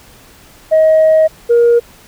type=tone pair in turn; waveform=sine; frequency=632 / 472.3 Hz; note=D#5 / A#4; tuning=+27 / +23 cents; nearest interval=perfect fourth; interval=504 cents; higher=first; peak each=-4 dBFS; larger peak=neither; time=0.71-1.28 / 1.49-1.8 s; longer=first; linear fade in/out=20 ms; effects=tanh soft clip ceiling -3 dBFS + pink hiss -42 dBFS RMS until 2.07 s